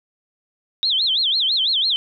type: tone with vibrato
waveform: sine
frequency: 3613 Hz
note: A7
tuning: 45 cents sharp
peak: -16 dBFS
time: 0.83-1.96 s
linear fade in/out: 0 ms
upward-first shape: sine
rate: 6 Hz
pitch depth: 290 cents each way
effects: none